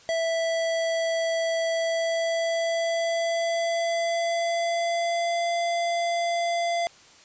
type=tone with pitch glide; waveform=square; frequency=659.3 to 685.3 Hz; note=E5 to F5; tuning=0 to -33 cents; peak=-24 dBFS; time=0.09-6.87 s; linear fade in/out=0 ms; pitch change=+67 cents; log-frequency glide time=1.69-5.5 s; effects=white hiss -52 dBFS RMS until 7.24 s + resampled to 16000 Hz